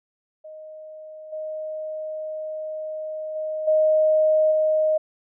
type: tone with level steps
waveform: sine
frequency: 622.3 Hz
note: D#5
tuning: in tune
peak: -37 / -28 / -25 / -15 / -17 dBFS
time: 0.44-4.98 s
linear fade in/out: 10 ms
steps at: 1.32 / 3.35 / 3.67 / 4.51 s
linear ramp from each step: 10 ms
effects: none